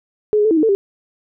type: tone with pitch steps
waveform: sine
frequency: 423.8 / 416.7 / 437 / 327.4 / 308.9 / 446.2 / 396 Hz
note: G#4 / G#4 / A4 / E4 / D#4 / A4 / G4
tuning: +35 / +6 / -12 / -12 / -12 / +24 / +18 cents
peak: -11 dBFS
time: 0.33-0.75 s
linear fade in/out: 0 ms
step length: 60 ms
effects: none